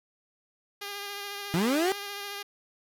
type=tone with vibrato; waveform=5% pulse; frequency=404.2 Hz; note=G#4; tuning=47 cents flat; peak=-24 dBFS; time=0.81-2.43 s; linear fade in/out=10 ms; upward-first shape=sine; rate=14 Hz; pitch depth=20 cents each way
type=linear sweep; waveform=30% pulse; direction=up; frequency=156.3 to 397.3 Hz; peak=-21 dBFS; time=1.54-1.92 s; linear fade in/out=0 ms
effects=none